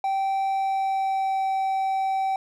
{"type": "tone with pitch glide", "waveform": "triangle", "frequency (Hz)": [777, 770.7], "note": ["G5", "G5"], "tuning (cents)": [-16, -30], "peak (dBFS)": -20, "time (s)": [0.04, 2.36], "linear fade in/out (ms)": 2, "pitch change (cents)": -14, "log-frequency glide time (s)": [0.46, 1.47], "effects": []}